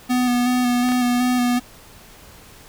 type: tone with vibrato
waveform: square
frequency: 246.9 Hz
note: B3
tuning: in tune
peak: -17 dBFS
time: 0.09-1.6 s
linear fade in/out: 20 ms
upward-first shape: square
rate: 2.7 Hz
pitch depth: 18 cents each way
type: clicks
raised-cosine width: 0.3 ms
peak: -14 dBFS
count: 2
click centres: 0.889 / 0.92 s
effects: pink hiss -45 dBFS RMS until 2.68 s